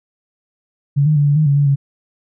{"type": "tone with pitch steps", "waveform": "sine", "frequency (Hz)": [141.8, 153.1, 144.9, 144.1, 154.6, 141.2, 143.6, 139.3], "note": ["C#3", "D#3", "D3", "D3", "D#3", "C#3", "D3", "C#3"], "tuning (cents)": [40, -28, -23, -33, -11, 32, -39, 9], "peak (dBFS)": -10, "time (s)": [0.96, 1.76], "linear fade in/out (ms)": 20, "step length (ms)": 100, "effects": []}